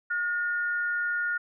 sine tone pair together, 1433.3 / 1810 Hz, F6 / A6, +45 / +48 cents, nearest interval major third, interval 403 cents, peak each -26 / -35 dBFS, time 0.1-1.38 s, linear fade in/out 10 ms, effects none

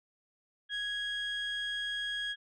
sine tone pair together, 1661.2 / 3279 Hz, G#6 / G#7, 0 / -23 cents, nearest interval octave, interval 1177 cents, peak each -34 / -34 dBFS, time 0.69-2.36 s, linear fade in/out 50 ms, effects tanh soft clip ceiling -29 dBFS

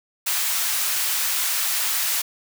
white high-pass noise, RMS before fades -23 dBFS, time 0.26-2.22 s, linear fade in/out 10 ms, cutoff 1000 Hz, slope 12 dB/octave, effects none

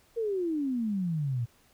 sine exponential sweep, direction down, 473.9 to 113.5 Hz, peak -27 dBFS, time 0.16-1.46 s, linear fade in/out 20 ms, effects pink hiss -63 dBFS RMS until 1.73 s

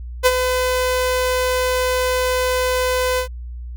sawtooth tone with ADSR envelope, 506 Hz, B4, 42 cents sharp, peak -5 dBFS, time 0.23-3.28 s, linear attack 32 ms, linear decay 42 ms, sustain -8 dB, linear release 94 ms, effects added 60 Hz sine -28 dBFS peak until 3.76 s

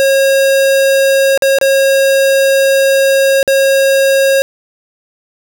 square tone with dropouts, 543 Hz, C#5, 36 cents flat, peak -8 dBFS, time 0-4.42 s, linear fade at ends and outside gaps 0 ms, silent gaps 1.376-1.422 / 1.586-1.613 / 3.429-3.477 s, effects none

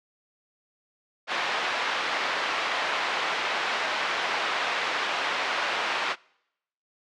pink band-pass noise, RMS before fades -28 dBFS, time 1.27-6.16 s, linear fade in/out 50 ms, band 810 to 3200 Hz, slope 12 dB/octave, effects noise-tail reverb RT60 0.8 s tail -26 dB re dry + low-pass 6000 Hz 12 dB/octave

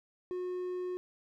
triangle tone, 362.7 Hz, F#4, 34 cents flat, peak -32 dBFS, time 0.31-0.97 s, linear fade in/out 0 ms, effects none

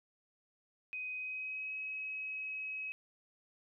sine tone with pitch glide, 2509 to 2553 Hz, D#7 to D#7, +14 to +44 cents, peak -38 dBFS, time 0.93-2.92 s, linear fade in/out 0 ms, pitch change +30 cents, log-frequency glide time 1.15-1.71 s, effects none

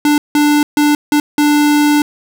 square tone bursts at uneven times, 295 Hz, D4, 8 cents sharp, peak -9 dBFS, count 5, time 0.05-0.18 / 0.35-0.63 / 0.77-0.95 / 1.12-1.2 / 1.38-2.02 s, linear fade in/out 2 ms, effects none

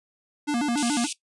square tone with vibrato, 264.1 Hz, C4, 16 cents sharp, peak -23 dBFS, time 0.47-1.07 s, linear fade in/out 20 ms, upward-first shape square, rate 7 Hz, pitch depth 190 cents each way
white band-pass noise, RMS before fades -32 dBFS, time 0.77-1.13 s, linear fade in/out 5 ms, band 2400 to 10000 Hz, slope 96 dB/octave
effects noise-tail reverb RT60 0.1 s tail -17 dB re dry + resampled to 24000 Hz

